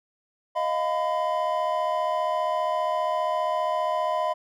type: tone cluster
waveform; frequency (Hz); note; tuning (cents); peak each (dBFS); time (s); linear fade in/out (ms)
triangle; 625 / 700 / 1006; D#5 / F5 / B5; +8 / +4 / +32; -25 / -27 / -25; 0.55-4.34; 20
effects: none